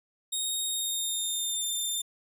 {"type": "tone with pitch glide", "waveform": "15% pulse", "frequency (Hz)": [3729, 3592], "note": ["A#7", "A7"], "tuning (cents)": [0, 35], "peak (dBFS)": -22, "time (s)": [0.32, 2.02], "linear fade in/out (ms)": 10, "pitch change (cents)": -65, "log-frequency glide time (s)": [0.67, 1.65], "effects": ["resampled to 32000 Hz"]}